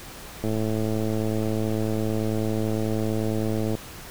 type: click train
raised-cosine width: 2 ms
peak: -14 dBFS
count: 362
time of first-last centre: 0.44-3.752 s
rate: 109 Hz
effects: pink hiss -41 dBFS RMS until 4.1 s